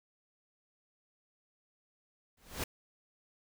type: noise with exponential growth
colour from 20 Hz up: pink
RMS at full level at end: -32 dBFS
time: 2.37-2.64 s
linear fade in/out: 5 ms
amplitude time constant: 58 ms
effects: none